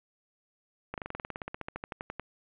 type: slowing click train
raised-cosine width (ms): 0.5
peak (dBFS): -21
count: 21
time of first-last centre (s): 0.94-2.197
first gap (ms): 38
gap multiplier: 1.05
effects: resampled to 8000 Hz + 8-bit